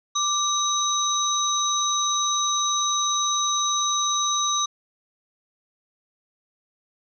sine tone cluster, 1182 / 3819 / 6090 Hz, D6 / A#7 / F#8, +11 / +41 / +49 cents, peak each -25 dBFS, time 0.15-4.66 s, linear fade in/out 10 ms, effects none

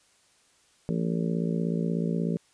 harmonic tone, 56.5 Hz, A1, 47 cents sharp, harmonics 3 / 4 / 5 / 6 / 7 / 8 / 9 / 10, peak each -27 / -31 / -38 / -41 / -36 / -36 / -48 / -43 dBFS, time 0.89-2.37 s, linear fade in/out 0 ms, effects white hiss -63 dBFS RMS until 2.53 s + resampled to 22050 Hz

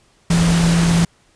sine tone in noise, 168.9 Hz, E3, 42 cents sharp, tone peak -12 dBFS, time 0.3-1.05 s, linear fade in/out 5 ms, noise pink, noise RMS -21 dBFS, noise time 0.3-1.05 s, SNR +6 dB, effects pink hiss -56 dBFS RMS until 1.35 s + resampled to 22050 Hz

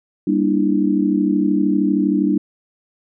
sine chord, E half-diminished seventh, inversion first, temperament just, 197.78 / 237.3 / 296.7 / 329.6 Hz, G3 / Bb3 / D4 / E4, +16 / +31 / +18 / 0 cents, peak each -19 / -23 / -17 / -22 dBFS, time 0.27-2.38 s, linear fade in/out 5 ms, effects none

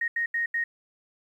sine tone bursts at uneven times, 1864.7 Hz, A#6, in tune, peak -24 dBFS, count 4, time 0.01-0.08 / 0.16-0.26 / 0.34-0.46 / 0.54-0.64 s, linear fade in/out 5 ms, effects 10-bit

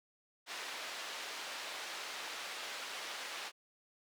white band-pass noise, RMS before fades -44 dBFS, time 0.46-3.52 s, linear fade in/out 50 ms, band 490 to 3900 Hz, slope 12 dB/octave, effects none

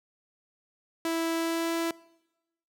sawtooth tone with pitch glide, 329.6 to 332.5 Hz, E4 to E4, 0 to +15 cents, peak -23 dBFS, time 1.05-1.91 s, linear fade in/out 2 ms, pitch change +15 cents, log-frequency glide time 1.35-1.74 s, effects noise-tail reverb RT60 1.0 s tail -23 dB re dry

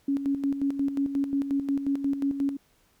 sine tone with tremolo, 278 Hz, C#4, 5 cents sharp, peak -22 dBFS, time 0.08-2.57 s, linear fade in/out 5 ms, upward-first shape square, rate 5.6 Hz, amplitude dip 60%, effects pink hiss -65 dBFS RMS until 3 s

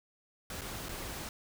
pink noise with dropouts, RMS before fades -41 dBFS, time 0.5-1.29 s, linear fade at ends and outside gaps 2 ms, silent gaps 0.611-0.616 / 0.886-0.891 s, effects none

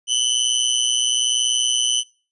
25% pulse tone with amplitude modulation, 3018 Hz, F#7, 34 cents sharp, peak -10 dBFS, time 0.07-2.04 s, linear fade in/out 50 ms, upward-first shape sine, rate 121 Hz, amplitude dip 70%, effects noise-tail reverb RT60 0.4 s tail -24 dB re dry + resampled to 24000 Hz

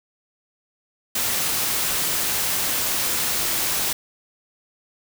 white noise, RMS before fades -23 dBFS, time 1.15-3.93 s, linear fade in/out 5 ms, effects none

